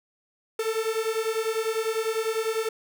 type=beating tone pair; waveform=45% pulse; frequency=440 / 450 Hz; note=A4 / A4; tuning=0 / +39 cents; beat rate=10 Hz; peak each=-28 dBFS; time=0.59-2.69 s; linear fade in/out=5 ms; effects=none